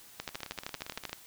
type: two click trains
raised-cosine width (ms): 0.2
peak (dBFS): -18 / -24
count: 13 / 15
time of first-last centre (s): 0.2-1.13 / 0.29-1.095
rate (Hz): 12.9 / 17.4
effects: white hiss -54 dBFS RMS until 1.26 s